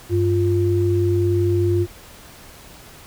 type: tone pair together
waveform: sine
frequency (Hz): 97.76 / 349.2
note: G2 / F4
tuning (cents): -4 / 0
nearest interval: octave + minor seventh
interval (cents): 2204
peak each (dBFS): -18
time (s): 0.09-1.87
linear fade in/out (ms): 50
effects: pink hiss -43 dBFS RMS until 3.06 s